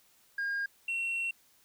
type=tone pair in turn; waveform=sine; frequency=1619 / 2723 Hz; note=G#6 / F7; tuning=-45 / -44 cents; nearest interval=major sixth; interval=901 cents; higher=second; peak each=-28 dBFS; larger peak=neither; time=0.38-0.66 / 0.88-1.31 s; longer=second; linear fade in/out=5 ms; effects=tanh soft clip ceiling -29 dBFS + white hiss -65 dBFS RMS until 1.64 s